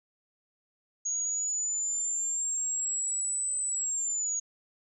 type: linear two-way sweep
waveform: sine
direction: up then down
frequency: 6645 to 8080 to 6645 Hz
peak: -28 dBFS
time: 1.05-4.4 s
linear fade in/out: 10 ms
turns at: 3.59 s
effects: none